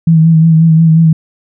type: tone with vibrato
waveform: sine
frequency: 161.9 Hz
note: E3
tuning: 31 cents flat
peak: -3 dBFS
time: 0.07-1.13 s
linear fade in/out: 5 ms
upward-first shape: sine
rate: 5.6 Hz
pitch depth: 35 cents each way
effects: none